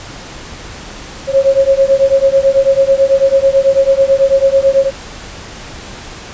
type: beating tone pair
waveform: sine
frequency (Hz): 539 / 548.1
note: C#5 / C#5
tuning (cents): -49 / -20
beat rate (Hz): 9.1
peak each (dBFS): -10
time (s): 1.27-4.91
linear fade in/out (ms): 50
effects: pink hiss -30 dBFS RMS until 6.33 s + resampled to 16000 Hz